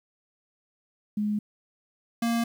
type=tone pair in turn; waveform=sine / square; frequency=209.5 / 232.7 Hz; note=G#3 / A#3; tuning=+15 / -3 cents; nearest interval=major second; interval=182 cents; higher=second; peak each=-24 dBFS; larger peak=neither; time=1.17-1.39 / 2.22-2.44 s; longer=neither; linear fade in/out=5 ms; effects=10-bit